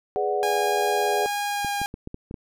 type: chord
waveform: sine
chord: G# half-diminished seventh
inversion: none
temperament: equal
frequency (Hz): 415.3 / 493.9 / 587.3 / 740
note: G#4 / B4 / D5 / F#5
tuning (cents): 0 / 0 / 0 / 0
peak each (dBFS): -25 / -31 / -30 / -26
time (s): 0.16-1.26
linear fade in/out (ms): 0
type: tone with pitch glide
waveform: sawtooth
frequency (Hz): 818 to 810.9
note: G#5 to G#5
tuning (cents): -26 to -42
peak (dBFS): -21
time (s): 0.43-1.86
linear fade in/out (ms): 0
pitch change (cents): -16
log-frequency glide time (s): 1.47-1.74
type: clicks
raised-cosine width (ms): 3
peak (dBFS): -21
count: 7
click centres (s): 1.647 / 1.816 / 1.941 / 2.074 / 2.144 / 2.311 / 2.342
effects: none